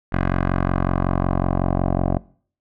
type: tone with low-pass filter sweep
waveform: 10% pulse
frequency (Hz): 45.42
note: F#1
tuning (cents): -31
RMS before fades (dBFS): -20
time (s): 0.12-2.18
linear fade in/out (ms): 10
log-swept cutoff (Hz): 1700 to 700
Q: 1.7
effects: noise-tail reverb RT60 0.5 s tail -22 dB re dry